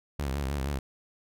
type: tone with vibrato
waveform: sawtooth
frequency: 69.3 Hz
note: C#2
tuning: in tune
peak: -25 dBFS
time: 0.19-0.79 s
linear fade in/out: 5 ms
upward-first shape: sine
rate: 6.4 Hz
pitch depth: 96 cents each way
effects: none